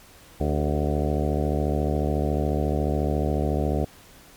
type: harmonic tone with a mistuned harmonic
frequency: 74.1 Hz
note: D2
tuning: 16 cents sharp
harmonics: 1 / 2 / 3 / 4 / 5 / 6 / 7 / 8 / 9 / 10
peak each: -25 / -28 / -30 / -31 / -32 / -33 / -33 / -34 / -35 / -35 dBFS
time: 0.4-3.85 s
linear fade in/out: 5 ms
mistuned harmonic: 5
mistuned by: +58 cents
effects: pink hiss -50 dBFS RMS until 4.36 s + MP3 96 kbps